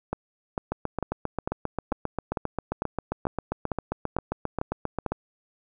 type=two click trains; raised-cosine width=1 ms; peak=-13 / -13 dBFS; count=34 / 12; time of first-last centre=0.72-5.12 / 0.13-5.063 s; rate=7.5 / 2.23 Hz; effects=none

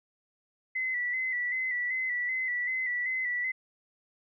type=tone with vibrato; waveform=sine; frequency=2000 Hz; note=B6; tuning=21 cents sharp; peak=-28 dBFS; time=0.75-3.52 s; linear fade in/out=10 ms; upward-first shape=square; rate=2.6 Hz; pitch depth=38 cents each way; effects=none

